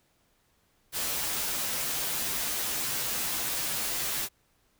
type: noise with comb filter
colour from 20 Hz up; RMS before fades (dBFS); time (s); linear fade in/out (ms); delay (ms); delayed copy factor
white; -31; 0.92-4.29; 50; 11; -0.75
effects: pink hiss -69 dBFS RMS until 4.79 s